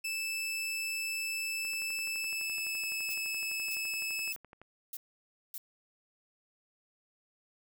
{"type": "tone with pitch glide", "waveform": "sawtooth", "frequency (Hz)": [2632, 2606], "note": ["E7", "E7"], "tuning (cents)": [-3, -20], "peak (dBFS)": -30, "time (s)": [0.04, 4.33], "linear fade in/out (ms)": 10, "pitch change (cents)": -17, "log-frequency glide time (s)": [2.07, 2.94]}
{"type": "click train", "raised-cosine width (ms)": 0.5, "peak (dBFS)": -36, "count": 36, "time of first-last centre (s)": [1.65, 4.616], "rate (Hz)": 11.8}
{"type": "noise bursts", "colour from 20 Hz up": "violet", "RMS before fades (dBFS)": -41, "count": 5, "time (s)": [3.1, 5.58], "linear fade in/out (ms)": 2, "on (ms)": 40, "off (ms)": 570}
{"effects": []}